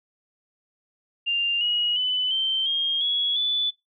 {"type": "tone with pitch steps", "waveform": "sine", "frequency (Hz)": [2794, 2898, 3005, 3116, 3232, 3352, 3476], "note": ["F7", "F#7", "F#7", "G7", "G#7", "G#7", "A7"], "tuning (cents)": [0, -37, 26, -11, -48, 15, -22], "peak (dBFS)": -21, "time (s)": [1.26, 3.71], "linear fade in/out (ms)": 20, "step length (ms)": 350, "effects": ["noise-tail reverb RT60 0.2 s tail -22 dB re dry"]}